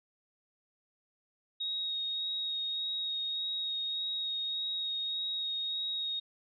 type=tone with vibrato; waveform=sine; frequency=3760 Hz; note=A#7; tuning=14 cents sharp; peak=-32 dBFS; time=1.6-6.2 s; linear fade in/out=10 ms; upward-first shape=sine; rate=1.7 Hz; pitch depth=14 cents each way; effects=none